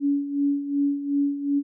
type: tone with tremolo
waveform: sine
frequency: 283.5 Hz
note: C#4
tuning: 39 cents sharp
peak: -18 dBFS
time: 0-1.63 s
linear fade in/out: 50 ms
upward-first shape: sine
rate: 2.7 Hz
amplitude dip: 70%
effects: none